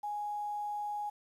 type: tone with quantisation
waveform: sine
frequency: 830.6 Hz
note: G#5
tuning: in tune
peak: -34 dBFS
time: 0.03-1.1 s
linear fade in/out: 10 ms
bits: 10
effects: resampled to 32000 Hz

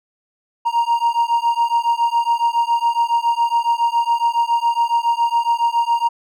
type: beating tone pair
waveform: triangle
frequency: 932.3 / 939.5 Hz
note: A#5 / A#5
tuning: 0 / +13 cents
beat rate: 7.2 Hz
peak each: -16 dBFS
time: 0.65-6.09 s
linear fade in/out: 20 ms
effects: none

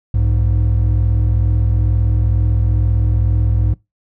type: tone pair together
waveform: triangle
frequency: 61.65 / 103.83 Hz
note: B1 / G#2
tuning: -2 / 0 cents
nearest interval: major sixth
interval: 902 cents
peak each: -12 dBFS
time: 0.14-3.74 s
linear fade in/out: 5 ms
effects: noise-tail reverb RT60 0.2 s tail -23 dB re dry + tanh soft clip ceiling -4 dBFS

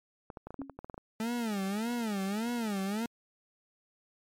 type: clicks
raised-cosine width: 1 ms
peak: -28 dBFS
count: 12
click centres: 0.302 / 0.372 / 0.47 / 0.506 / 0.543 / 0.617 / 0.697 / 0.79 / 0.845 / 0.898 / 0.943 / 0.979 s
type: tone with exponential decay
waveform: sine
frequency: 273.2 Hz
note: C#4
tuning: 25 cents flat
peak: -32 dBFS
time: 0.59-0.77 s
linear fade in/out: 2 ms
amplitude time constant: 37 ms
type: tone with vibrato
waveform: 40% pulse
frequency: 215.4 Hz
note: A3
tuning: 37 cents flat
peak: -30 dBFS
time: 1.2-3.06 s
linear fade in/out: 2 ms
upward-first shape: sine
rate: 1.7 Hz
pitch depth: 200 cents each way
effects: MP3 64 kbps

